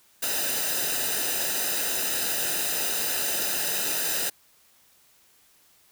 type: noise with comb filter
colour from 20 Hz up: white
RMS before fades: -27 dBFS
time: 0.22-4.3 s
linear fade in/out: 10 ms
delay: 0.9 ms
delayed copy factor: -0.7
effects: white hiss -60 dBFS RMS until 5.91 s